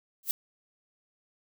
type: noise with exponential growth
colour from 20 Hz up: violet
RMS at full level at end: -22 dBFS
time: 0.23-0.31 s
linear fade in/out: 0 ms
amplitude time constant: 16 ms
effects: none